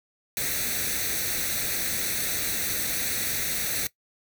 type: noise with comb filter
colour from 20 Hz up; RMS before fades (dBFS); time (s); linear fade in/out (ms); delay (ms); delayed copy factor
white; -28; 0.37-3.87; 0; 0.49; +0.7
effects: noise-tail reverb RT60 0.1 s tail -19 dB re dry